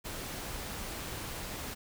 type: noise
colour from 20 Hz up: pink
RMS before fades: -40 dBFS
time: 0.04-1.75 s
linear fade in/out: 20 ms
effects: none